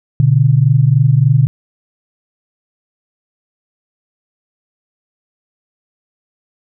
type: tone pair together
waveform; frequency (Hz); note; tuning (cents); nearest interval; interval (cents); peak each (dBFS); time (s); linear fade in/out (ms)
sine; 121.7 / 145.09; B2 / D3; -25 / -21; minor third; 304; -10; 0.2-1.47; 0
effects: none